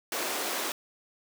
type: high-pass noise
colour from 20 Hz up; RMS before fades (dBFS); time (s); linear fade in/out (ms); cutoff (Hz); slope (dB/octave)
pink; -32; 0.12-0.72; 2; 310; 24
effects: none